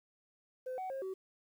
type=tone with pitch steps; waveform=sine; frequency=512 / 750 / 536 / 379.3 Hz; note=C5 / F#5 / C5 / F#4; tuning=-38 / +23 / +42 / +43 cents; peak=-35 dBFS; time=0.66-1.14 s; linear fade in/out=10 ms; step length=120 ms; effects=tanh soft clip ceiling -36 dBFS + 11-bit